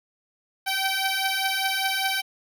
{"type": "beating tone pair", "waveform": "10% pulse", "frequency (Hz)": [770, 775], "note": ["G5", "G5"], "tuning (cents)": [-31, -20], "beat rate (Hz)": 5, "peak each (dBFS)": [-18, -18], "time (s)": [0.66, 2.22], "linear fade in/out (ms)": 20, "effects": []}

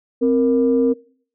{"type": "tone pair together", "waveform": "sine", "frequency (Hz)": [261.6, 466.2], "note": ["C4", "A#4"], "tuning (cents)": [0, 0], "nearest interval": "minor seventh", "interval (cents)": 1000, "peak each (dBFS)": -15, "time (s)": [0.21, 0.94], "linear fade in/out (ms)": 20, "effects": ["noise-tail reverb RT60 0.5 s tail -23 dB re dry", "tanh soft clip ceiling -6 dBFS"]}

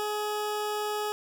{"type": "tone", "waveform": "20% pulse", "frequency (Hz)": 420.8, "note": "G#4", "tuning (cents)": 23, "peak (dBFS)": -24, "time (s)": [0, 1.12], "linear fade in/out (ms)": 0, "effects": []}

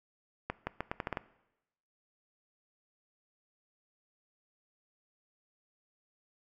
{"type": "accelerating click train", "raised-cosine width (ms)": 0.5, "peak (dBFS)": -18, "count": 8, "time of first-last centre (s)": [0.5, 1.172], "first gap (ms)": 170, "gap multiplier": 0.8, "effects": ["noise-tail reverb RT60 0.9 s tail -19 dB re dry"]}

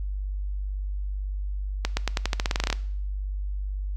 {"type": "accelerating click train", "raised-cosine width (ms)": 0.2, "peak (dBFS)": -7, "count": 15, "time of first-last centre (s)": [1.85, 2.727], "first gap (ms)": 120, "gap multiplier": 0.89, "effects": ["noise-tail reverb RT60 0.6 s tail -19 dB re dry", "added 49 Hz sine -27 dBFS peak until 3.96 s"]}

